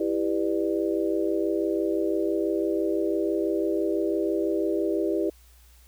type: chord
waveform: sine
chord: E minor seventh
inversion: none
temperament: just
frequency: 329.6 / 395.6 / 494.4 / 593.3 Hz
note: E4 / G4 / B4 / D5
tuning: 0 / +16 / +2 / +18 cents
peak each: -26 / -27 / -32 / -31 dBFS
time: 0-5.3 s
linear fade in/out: 5 ms
effects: added 60 Hz sine -52 dBFS peak until 5.87 s + white hiss -59 dBFS RMS until 5.87 s